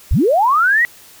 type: linear sweep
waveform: sine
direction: up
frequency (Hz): 30 to 1975.5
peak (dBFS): -10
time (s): 0.11-0.85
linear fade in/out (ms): 0
effects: white hiss -43 dBFS RMS until 1.2 s